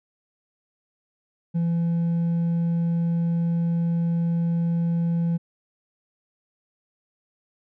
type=tone with hard clipping; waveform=sine; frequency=168.8 Hz; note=E3; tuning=41 cents sharp; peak=-21 dBFS; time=1.54-5.38 s; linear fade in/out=20 ms; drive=2 dB; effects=none